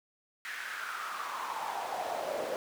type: noise with high-pass filter sweep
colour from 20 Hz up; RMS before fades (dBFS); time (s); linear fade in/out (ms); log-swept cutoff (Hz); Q
brown; -37; 0.45-2.56; 0; 1800 to 530; 4.6
effects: none